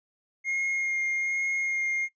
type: tone with vibrato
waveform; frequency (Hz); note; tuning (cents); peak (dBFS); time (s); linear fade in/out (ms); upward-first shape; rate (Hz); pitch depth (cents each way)
triangle; 2137; C7; +36; -24; 0.44-2.09; 50; sine; 1.2; 11
effects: noise-tail reverb RT60 0.1 s tail -20 dB re dry + resampled to 16000 Hz